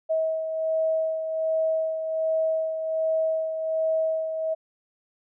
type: beating tone pair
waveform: sine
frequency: 640 / 641.3 Hz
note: D#5 / E5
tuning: +49 / -48 cents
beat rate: 1.3 Hz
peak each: -23 / -32 dBFS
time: 0.09-4.55 s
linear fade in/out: 20 ms
effects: none